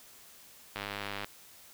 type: click train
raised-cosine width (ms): 0.3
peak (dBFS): -20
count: 50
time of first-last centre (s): 0.76-1.245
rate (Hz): 101
effects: white hiss -55 dBFS RMS until 1.73 s